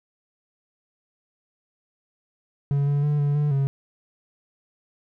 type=tone with pitch steps; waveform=triangle; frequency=141.3 / 143.4 / 147.5 / 144 / 147.6 / 137.6 Hz; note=C#3 / D3 / D3 / D3 / D3 / C#3; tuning=+34 / -41 / +8 / -34 / +9 / -12 cents; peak=-17 dBFS; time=2.71-3.67 s; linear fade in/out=0 ms; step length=160 ms; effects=none